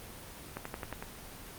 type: slowing click train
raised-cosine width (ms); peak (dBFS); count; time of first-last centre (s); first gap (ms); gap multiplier
0.5; -22; 6; 0.57-1.025; 84; 1.04
effects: pink hiss -47 dBFS RMS until 1.58 s + Opus 24 kbps